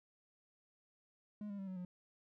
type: tone with pitch steps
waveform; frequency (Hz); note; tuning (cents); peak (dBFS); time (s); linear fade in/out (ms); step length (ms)
triangle; 208.8 / 201.1 / 193.7 / 186.56 / 179.68; G#3 / G3 / G3 / F#3 / F3; +10 / +44 / -20 / +15 / +50; -40; 1.41-1.85; 2; 88
effects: none